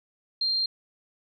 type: tone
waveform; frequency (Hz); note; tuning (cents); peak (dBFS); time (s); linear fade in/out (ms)
sine; 4186; C8; 0; -23; 0.41-0.66; 5
effects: none